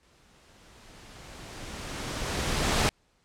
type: noise with exponential growth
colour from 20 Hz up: pink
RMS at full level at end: -23 dBFS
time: 0.03-2.89 s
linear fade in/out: 0 ms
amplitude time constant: 620 ms
effects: pink hiss -68 dBFS RMS until 3.24 s + low-pass 8000 Hz 12 dB/octave